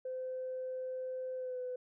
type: tone with pitch glide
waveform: sine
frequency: 514 to 502.3 Hz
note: C5 to B4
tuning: -31 to +29 cents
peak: -36 dBFS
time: 0.05-1.76 s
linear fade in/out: 5 ms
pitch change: -40 cents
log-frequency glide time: 1.36-1.59 s
effects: tanh soft clip ceiling -32 dBFS